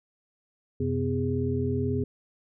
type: tone cluster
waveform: sine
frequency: 91.4 / 130 / 252.3 / 409.4 Hz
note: F#2 / C3 / B3 / G#4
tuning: -21 / -11 / +37 / -25 cents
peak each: -30 dBFS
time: 0.8-2.04 s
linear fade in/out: 5 ms
effects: none